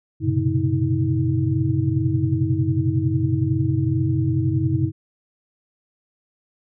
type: tone cluster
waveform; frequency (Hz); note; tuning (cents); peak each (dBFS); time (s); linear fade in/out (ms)
sine; 95.6 / 118.2 / 129.4 / 140.2 / 318.9; G2 / A#2 / C3 / C#3 / D#4; -43 / +24 / -19 / +20 / +43; -24; 0.2-4.92; 50
effects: none